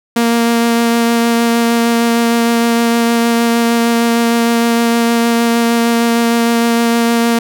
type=tone with vibrato; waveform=sawtooth; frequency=233.1 Hz; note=A#3; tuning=in tune; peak=-6 dBFS; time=0.16-7.39 s; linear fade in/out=5 ms; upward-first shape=sine; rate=6.5 Hz; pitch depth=10 cents each way; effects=none